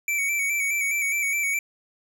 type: tone with vibrato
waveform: square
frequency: 2284 Hz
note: D7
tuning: 49 cents flat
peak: -23 dBFS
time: 0.08-1.59 s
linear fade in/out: 2 ms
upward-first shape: square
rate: 4.8 Hz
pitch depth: 38 cents each way
effects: none